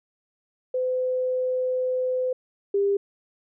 sine tone pair in turn, 509 / 400 Hz, C5 / G4, -48 / +35 cents, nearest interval major third, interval 417 cents, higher first, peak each -22 / -19 dBFS, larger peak second, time 0.74-2.33 / 2.74-2.97 s, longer first, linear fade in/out 5 ms, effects none

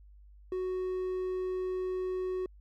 triangle tone, 370 Hz, F#4, in tune, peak -29 dBFS, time 0.52-2.46 s, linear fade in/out 2 ms, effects added 50 Hz sine -52 dBFS peak until 2.6 s

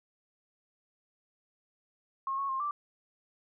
sine tone with pitch steps, 1078 / 1103 / 1064 / 1172 Hz, C#6 / C#6 / C6 / D6, -49 / -9 / +29 / -4 cents, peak -30 dBFS, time 2.27-2.71 s, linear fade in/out 2 ms, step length 110 ms, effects none

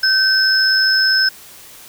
sine tone pair together, 1543 / 5198 Hz, G6 / E8, -28 / -25 cents, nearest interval octave + major sixth, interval 2103 cents, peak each -14 dBFS, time 0.03-1.29 s, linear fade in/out 5 ms, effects white hiss -40 dBFS RMS until 1.88 s

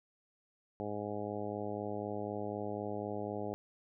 harmonic tone, 104 Hz, G#2, 3 cents sharp, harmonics 1 / 2 / 3 / 4 / 5 / 6 / 7 / 8, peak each -46 / -44 / -44 / -42 / -44 / -45 / -46 / -48 dBFS, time 0.8-3.54 s, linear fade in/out 0 ms, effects none

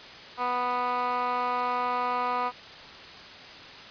15% pulse tone with band-pass filter, 246.9 Hz, B3, in tune, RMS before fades -28 dBFS, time 0.37-2.52 s, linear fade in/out 50 ms, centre 1200 Hz, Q 2.6, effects white hiss -44 dBFS RMS until 3.9 s + resampled to 11025 Hz

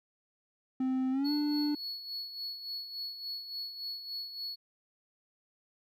triangle tone with pitch glide, 260 to 295.2 Hz, C4 to D4, -11 to +9 cents, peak -26 dBFS, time 0.8-1.75 s, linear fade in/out 5 ms, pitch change +220 cents, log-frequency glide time 1.11-1.32 s
triangle tone with tremolo, 4384 Hz, C#8, 20 cents flat, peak -34 dBFS, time 1.24-4.56 s, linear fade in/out 20 ms, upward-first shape sine, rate 3.5 Hz, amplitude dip 60%
effects none

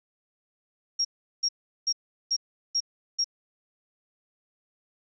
sine tone bursts, 5588 Hz, F8, in tune, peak -22 dBFS, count 6, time 0.99-3.244 s, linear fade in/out 10 ms, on 59 ms, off 380 ms, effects none

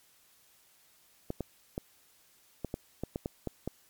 clicks, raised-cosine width 2 ms, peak -20 dBFS, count 10, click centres 1.304 / 1.407 / 1.779 / 2.647 / 2.741 / 3.036 / 3.159 / 3.259 / 3.473 / 3.676 s, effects white hiss -64 dBFS RMS until 3.89 s + MP3 96 kbps

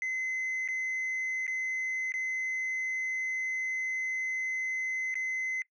sine tone with dropouts, 2048 Hz, C7, 38 cents flat, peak -27 dBFS, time 0.02-5.62 s, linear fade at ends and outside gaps 1 ms, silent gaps 0.677-0.686 / 1.467-1.478 / 2.121-2.139 / 5.142-5.154 s, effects noise-tail reverb RT60 0.1 s tail -23 dB re dry + tanh soft clip ceiling -29 dBFS

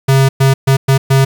square tone bursts at uneven times, 134.9 Hz, C#3, 47 cents flat, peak -7 dBFS, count 5, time 0.08-0.29 / 0.4-0.54 / 0.67-0.77 / 0.88-0.98 / 1.1-1.25 s, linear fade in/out 10 ms, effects 7-bit

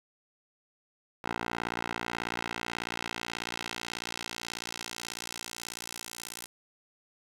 10% pulse tone with band-pass filter sweep, 58.27 Hz, A#1, in tune, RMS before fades -38 dBFS, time 1.24-6.46 s, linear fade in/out 5 ms, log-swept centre 1300 to 9500 Hz, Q 0.81, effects 9-bit

